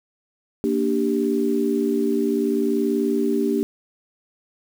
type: chord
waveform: sine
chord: G minor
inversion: first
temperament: equal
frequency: 233.1 / 293.7 / 392 Hz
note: Bb3 / D4 / G4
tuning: 0 / 0 / 0 cents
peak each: -23 / -23 / -22 dBFS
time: 0.64-3.63 s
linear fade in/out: 0 ms
effects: 7-bit